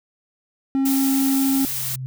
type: tone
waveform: triangle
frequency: 270 Hz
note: C#4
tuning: 45 cents flat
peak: -15 dBFS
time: 0.75-1.65 s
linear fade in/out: 0 ms
type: noise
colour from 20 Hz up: blue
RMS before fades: -26 dBFS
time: 0.85-1.96 s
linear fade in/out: 10 ms
type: tone with exponential growth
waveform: sine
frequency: 130 Hz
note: C3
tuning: 11 cents flat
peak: -25 dBFS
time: 1.18-2.06 s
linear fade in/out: 0 ms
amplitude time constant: 190 ms
effects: none